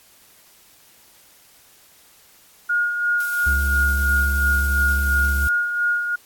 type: tone with tremolo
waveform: sine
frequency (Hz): 1431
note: F6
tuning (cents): +42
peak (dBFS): -16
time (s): 2.69-6.16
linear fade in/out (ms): 10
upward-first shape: sine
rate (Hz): 2.9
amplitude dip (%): 50
type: noise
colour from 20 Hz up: blue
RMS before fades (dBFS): -34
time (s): 3.2-5.49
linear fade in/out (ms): 2
type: tone with vibrato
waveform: triangle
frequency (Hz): 69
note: C#2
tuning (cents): -7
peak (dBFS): -17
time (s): 3.46-5.48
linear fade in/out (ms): 10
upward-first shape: sine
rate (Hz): 7.8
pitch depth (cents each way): 19
effects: white hiss -52 dBFS RMS until 6.25 s + AAC 64 kbps